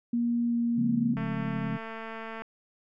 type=tone with pitch glide; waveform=sine; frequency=236.8 to 235.4 Hz; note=A#3 to A#3; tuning=+27 to +17 cents; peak=-24 dBFS; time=0.13-1.14 s; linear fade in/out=5 ms; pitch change=-10 cents; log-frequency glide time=0.48-0.54 s
type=chord; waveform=sine; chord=Db major seventh; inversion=none; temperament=equal with one note detuned; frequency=138.59 / 174.61 / 212.1 / 261.6 Hz; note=Db3 / F3 / Ab3 / C4; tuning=0 / 0 / +37 / 0 cents; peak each=-34 / -35 / -33 / -37 dBFS; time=0.76-1.78 s; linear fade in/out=20 ms
type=click train; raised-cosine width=0.5 ms; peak=-25 dBFS; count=281; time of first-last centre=1.17-2.42 s; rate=224 Hz
effects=none